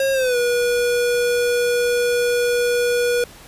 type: tone with pitch glide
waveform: square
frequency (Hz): 540 to 483.9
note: C#5 to B4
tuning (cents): -45 to -35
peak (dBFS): -17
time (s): 0-3.24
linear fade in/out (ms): 2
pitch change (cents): -190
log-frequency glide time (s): 0.13-0.37
effects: pink hiss -43 dBFS RMS until 3.47 s + resampled to 32000 Hz